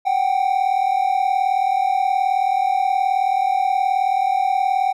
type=tone pair together; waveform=triangle; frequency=745.2 / 784 Hz; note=F#5 / G5; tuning=+12 / 0 cents; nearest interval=minor second; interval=88 cents; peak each=-17 / -16 dBFS; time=0.05-4.93 s; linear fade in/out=20 ms; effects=tanh soft clip ceiling -7 dBFS